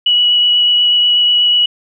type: tone with vibrato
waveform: sine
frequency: 2932 Hz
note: F#7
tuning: 16 cents flat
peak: -8 dBFS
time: 0.06-1.66 s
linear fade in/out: 5 ms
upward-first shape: sine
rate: 8.2 Hz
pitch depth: 9 cents each way
effects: none